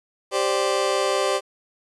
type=chord; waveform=30% pulse; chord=G suspended fourth; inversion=none; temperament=just; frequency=392 / 522.7 / 588 Hz; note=G4 / C5 / D5; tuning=0 / -2 / +2 cents; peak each=-22 dBFS; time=0.31-1.41 s; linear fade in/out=50 ms; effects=resampled to 24000 Hz + 9-bit